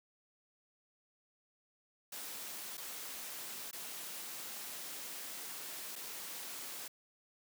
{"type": "noise with dropouts", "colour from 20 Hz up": "white", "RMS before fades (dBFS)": -45, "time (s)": [2.12, 6.88], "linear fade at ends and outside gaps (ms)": 5, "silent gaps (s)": [[2.772, 2.777], [3.712, 3.729], [5.956, 5.96]], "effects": ["high-pass 200 Hz 12 dB/octave"]}